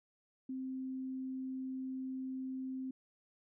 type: tone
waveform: sine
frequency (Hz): 261.3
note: C4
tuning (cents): -2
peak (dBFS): -38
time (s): 0.49-2.91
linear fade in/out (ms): 5
effects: none